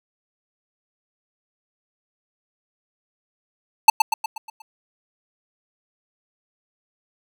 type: tone with echo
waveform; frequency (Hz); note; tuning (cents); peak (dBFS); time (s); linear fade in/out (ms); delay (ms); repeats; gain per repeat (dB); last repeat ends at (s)
square; 880; A5; 0; -5; 3.88-3.9; 5; 120; 6; -6; 4.62
effects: none